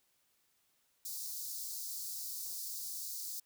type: high-pass noise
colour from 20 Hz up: white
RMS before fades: -42 dBFS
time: 1.05-3.4 s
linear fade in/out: 5 ms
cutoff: 4300 Hz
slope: 48 dB/octave
effects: white hiss -75 dBFS RMS until 3.45 s